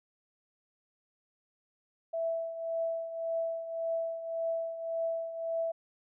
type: tone with tremolo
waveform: sine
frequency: 660 Hz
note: E5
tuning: 2 cents sharp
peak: -28 dBFS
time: 2.13-5.72 s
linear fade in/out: 10 ms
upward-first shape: triangle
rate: 1.8 Hz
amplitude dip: 70%
effects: none